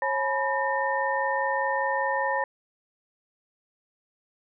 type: tone cluster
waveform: sine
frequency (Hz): 543 / 855 / 980 / 1818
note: C#5 / A5 / B5 / A#6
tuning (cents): -36 / -50 / -14 / -44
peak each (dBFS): -29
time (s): 0.02-2.44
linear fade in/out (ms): 2
effects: none